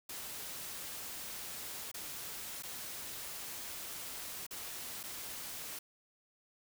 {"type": "noise with dropouts", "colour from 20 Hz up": "white", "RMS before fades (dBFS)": -44, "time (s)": [0.09, 5.79], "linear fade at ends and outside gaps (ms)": 5, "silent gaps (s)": [[1.916, 1.941], [2.625, 2.633], [4.467, 4.508], [5.031, 5.036]], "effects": []}